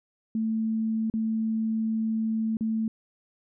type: tone with dropouts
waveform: sine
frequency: 221.7 Hz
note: A3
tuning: 13 cents sharp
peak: -24 dBFS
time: 0.35-2.88 s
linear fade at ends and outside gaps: 2 ms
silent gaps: 1.1-1.138 / 2.57-2.608 s
effects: none